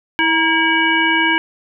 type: harmonic tone with a mistuned harmonic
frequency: 325.4 Hz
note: E4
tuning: 22 cents flat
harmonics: 1 / 3 / 5 / 7 / 9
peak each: -20 / -19 / -17 / -18 / -21 dBFS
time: 0.19-1.38 s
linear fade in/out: 0 ms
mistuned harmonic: 3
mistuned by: -56 cents
effects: none